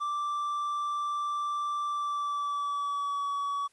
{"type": "tone with pitch glide", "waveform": "triangle", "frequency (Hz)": [1173, 1134.4], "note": ["D6", "C#6"], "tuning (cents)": [-2, 40], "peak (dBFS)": -27, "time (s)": [0, 3.68], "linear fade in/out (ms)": 20, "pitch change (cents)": -58, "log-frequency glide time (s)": [1.86, 3.29], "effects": ["white hiss -67 dBFS RMS until 3.72 s", "resampled to 24000 Hz"]}